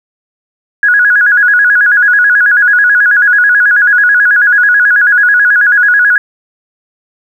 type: tone with vibrato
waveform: sine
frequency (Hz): 1559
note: G6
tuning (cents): -10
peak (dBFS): -4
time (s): 0.83-6.18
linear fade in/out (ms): 2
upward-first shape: square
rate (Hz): 9.2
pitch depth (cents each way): 110
effects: 7-bit